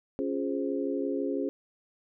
sine chord, Db major seventh, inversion none, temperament equal, 277.2 / 349.2 / 415.3 / 523.3 Hz, Db4 / F4 / Ab4 / C5, 0 / 0 / 0 / 0 cents, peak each -31 / -35 / -33 / -36 dBFS, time 0.19-1.49 s, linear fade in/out 0 ms, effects none

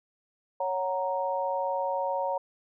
sine chord, F# major, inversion second, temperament equal, 554.4 / 740 / 932.3 Hz, C#5 / F#5 / A#5, 0 / 0 / 0 cents, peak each -30 / -34 / -30 dBFS, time 0.6-2.38 s, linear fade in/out 5 ms, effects none

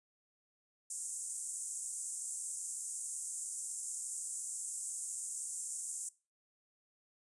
pink band-pass noise, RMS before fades -42 dBFS, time 0.9-6.09 s, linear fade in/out 5 ms, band 7200 to 9500 Hz, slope 48 dB/octave, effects noise-tail reverb RT60 0.3 s tail -20 dB re dry + resampled to 24000 Hz

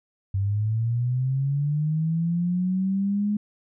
sine linear sweep, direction up, 95.8 to 210 Hz, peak -21 dBFS, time 0.34-3.37 s, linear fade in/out 5 ms, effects none

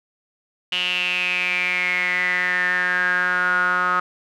sawtooth tone with band-pass filter sweep, 180.4 Hz, F#3, 44 cents flat, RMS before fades -21 dBFS, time 0.72-4 s, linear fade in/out 5 ms, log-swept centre 2900 to 1300 Hz, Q 10, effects none

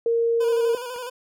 sine tone, 463.5 Hz, A#4, 10 cents flat, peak -18 dBFS, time 0.06-0.75 s, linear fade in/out 2 ms
25% pulse tone with vibrato, 493.3 Hz, B4, 2 cents flat, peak -27 dBFS, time 0.4-1.1 s, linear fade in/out 10 ms, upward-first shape square, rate 12 Hz, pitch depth 48 cents each way
clicks, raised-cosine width 0.5 ms, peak -35 / -28 dBFS, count 2, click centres 0.769 / 0.962 s
effects none

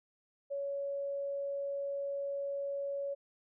sine tone, 560 Hz, C#5, 18 cents sharp, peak -34 dBFS, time 0.5-3.15 s, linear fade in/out 20 ms, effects none

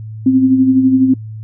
sine tone with tremolo, 261.6 Hz, C4, in tune, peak -5 dBFS, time 0.26-1.14 s, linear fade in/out 5 ms, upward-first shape sine, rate 12 Hz, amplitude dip 50%, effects noise-tail reverb RT60 0.1 s tail -22 dB re dry + added 109 Hz sine -25 dBFS peak until 1.43 s

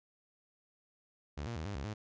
sawtooth tone with pitch steps, 72.9 / 117.4 / 79.1 / 101.3 / 68.6 / 106.2 Hz, D2 / A#2 / D#2 / G#2 / C#2 / G#2, -12 / +13 / +29 / -43 / -17 / +39 cents, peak -34 dBFS, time 1.37-1.94 s, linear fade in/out 10 ms, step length 95 ms, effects resampled to 16000 Hz

